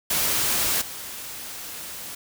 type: noise with level steps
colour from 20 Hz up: white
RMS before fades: -23 / -36 dBFS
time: 0.1-2.15 s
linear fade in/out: 5 ms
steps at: 0.81 s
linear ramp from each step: 10 ms
effects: none